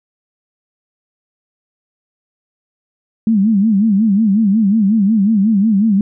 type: tone with vibrato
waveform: sine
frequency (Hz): 209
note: G#3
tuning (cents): +11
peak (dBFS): -9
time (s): 3.27-6.01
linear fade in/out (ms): 2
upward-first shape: sine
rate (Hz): 5.5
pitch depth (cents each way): 150
effects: none